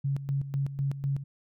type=tone with tremolo; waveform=sine; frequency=138.59 Hz; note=C#3; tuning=in tune; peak=-25 dBFS; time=0.04-1.24 s; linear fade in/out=10 ms; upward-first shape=square; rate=4 Hz; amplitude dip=70%; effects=none